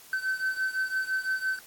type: beating tone pair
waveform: triangle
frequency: 1531 / 1536.9 Hz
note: G6 / G6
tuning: -41 / -35 cents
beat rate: 5.9 Hz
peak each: -27 / -30 dBFS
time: 0.13-1.59 s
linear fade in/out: 2 ms
effects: white hiss -51 dBFS RMS until 1.66 s + AAC 64 kbps